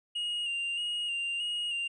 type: tone with vibrato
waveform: triangle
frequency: 2831 Hz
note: F7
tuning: 23 cents sharp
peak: -29 dBFS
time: 0.15-1.88 s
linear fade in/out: 10 ms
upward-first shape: square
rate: 1.6 Hz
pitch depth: 28 cents each way
effects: resampled to 22050 Hz